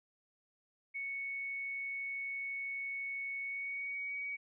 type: tone with pitch glide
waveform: sine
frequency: 2217 to 2257 Hz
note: C#7 to C#7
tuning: 0 to +31 cents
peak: -37 dBFS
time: 0.94-4.37 s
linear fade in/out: 20 ms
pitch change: +31 cents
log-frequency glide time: 3.42-4.15 s
effects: none